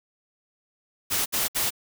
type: noise bursts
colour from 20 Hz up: white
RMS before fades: -25 dBFS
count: 3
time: 1.1-1.706 s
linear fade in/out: 20 ms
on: 160 ms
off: 63 ms
effects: none